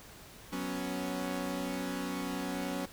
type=chord; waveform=sawtooth; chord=F# suspended fourth; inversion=none; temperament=equal; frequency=185 / 246.9 / 277.2 Hz; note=F#3 / B3 / C#4; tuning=0 / 0 / 0 cents; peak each=-35 / -36 / -33 dBFS; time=0.52-2.86 s; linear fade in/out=10 ms; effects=pink hiss -52 dBFS RMS until 2.92 s